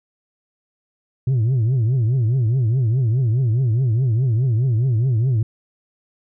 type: tone with vibrato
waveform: sine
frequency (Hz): 120.7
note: B2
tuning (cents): -39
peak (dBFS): -12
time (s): 1.27-5.43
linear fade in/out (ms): 5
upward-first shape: triangle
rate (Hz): 4.8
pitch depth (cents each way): 240
effects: tanh soft clip ceiling -14 dBFS